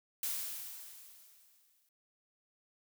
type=noise with exponential decay; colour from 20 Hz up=blue; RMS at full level=-35 dBFS; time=0.23-1.89 s; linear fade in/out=2 ms; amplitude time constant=360 ms; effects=none